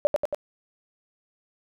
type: tone with echo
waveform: sine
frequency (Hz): 587.3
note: D5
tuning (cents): 0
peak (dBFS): -15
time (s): 0.05-0.07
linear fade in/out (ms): 0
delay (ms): 92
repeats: 3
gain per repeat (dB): -3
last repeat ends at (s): 0.346
effects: none